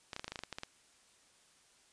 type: clicks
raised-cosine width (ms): 0.2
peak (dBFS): -23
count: 12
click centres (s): 0.132 / 0.164 / 0.195 / 0.244 / 0.28 / 0.32 / 0.358 / 0.391 / 0.436 / 0.527 / 0.585 / 0.634
effects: white hiss -66 dBFS RMS until 1.92 s + resampled to 22050 Hz